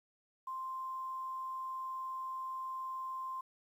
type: tone with quantisation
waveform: sine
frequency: 1046.5 Hz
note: C6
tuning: in tune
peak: -38 dBFS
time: 0.47-3.41 s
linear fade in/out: 5 ms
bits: 11
effects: none